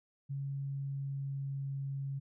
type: tone with pitch glide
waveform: sine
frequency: 138.59 to 137.55 Hz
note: C#3 to C#3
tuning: 0 to -13 cents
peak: -35 dBFS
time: 0.29-2.2 s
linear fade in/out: 20 ms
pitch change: -13 cents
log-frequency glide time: 0.48-1.72 s
effects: none